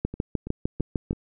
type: two click trains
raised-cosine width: 3 ms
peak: -21 / -11 dBFS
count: 4 / 8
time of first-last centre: 0.14-1.13 / 0.05-1.109 s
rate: 3.03 / 6.61 Hz
effects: none